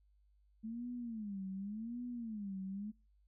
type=tone with vibrato; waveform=sine; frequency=216 Hz; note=A3; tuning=32 cents flat; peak=-40 dBFS; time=0.63-2.92 s; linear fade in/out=20 ms; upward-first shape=sine; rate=0.88 Hz; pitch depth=220 cents each way; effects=noise-tail reverb RT60 0.3 s tail -25 dB re dry + added 50 Hz sine -67 dBFS peak until 3.27 s